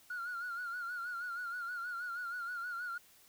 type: tone with vibrato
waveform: sine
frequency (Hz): 1423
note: F6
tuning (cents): +32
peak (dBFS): -36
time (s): 0.1-2.98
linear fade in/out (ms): 5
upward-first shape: sine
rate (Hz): 6.3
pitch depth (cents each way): 69
effects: tanh soft clip ceiling -35 dBFS + white hiss -63 dBFS RMS until 3.28 s